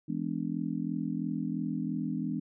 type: chord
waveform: sine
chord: E dominant seventh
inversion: none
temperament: equal with one note detuned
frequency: 164.81 / 207.7 / 250.8 / 293.7 Hz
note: E3 / G#3 / B3 / D4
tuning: 0 / 0 / +27 / 0 cents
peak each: -36 / -36 / -35 / -36 dBFS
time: 0.08-2.4 s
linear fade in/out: 10 ms
effects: none